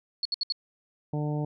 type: tone bursts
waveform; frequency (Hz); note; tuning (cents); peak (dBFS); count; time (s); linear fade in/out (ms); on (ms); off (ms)
sine; 4365; C#8; -28; -25; 4; 0.23-0.523; 2; 23; 67
type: harmonic tone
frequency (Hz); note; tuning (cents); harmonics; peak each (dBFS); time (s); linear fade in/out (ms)
149.2; D3; +28; 1 / 2 / 3 / 4 / 5 / 6; -28 / -34 / -38 / -40 / -42 / -44; 1.13-1.45; 5
effects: none